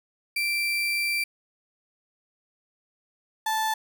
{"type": "tone pair in turn", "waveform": "35% pulse", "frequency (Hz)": [2349, 877.3], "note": ["D7", "A5"], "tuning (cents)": [0, -5], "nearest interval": "octave + perfect fourth", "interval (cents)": 1705, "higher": "first", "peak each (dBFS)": -22, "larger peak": "neither", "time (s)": [[0.36, 1.24], [3.46, 3.74]], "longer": "first", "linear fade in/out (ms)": 5, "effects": []}